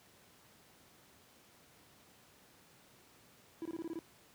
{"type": "tone bursts", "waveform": "triangle", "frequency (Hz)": 330, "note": "E4", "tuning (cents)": 2, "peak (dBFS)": -36, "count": 7, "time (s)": [3.62, 3.989], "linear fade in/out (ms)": 0, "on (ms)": 33, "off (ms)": 23, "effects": ["pink hiss -63 dBFS RMS until 4.34 s", "high-pass 100 Hz 12 dB/octave"]}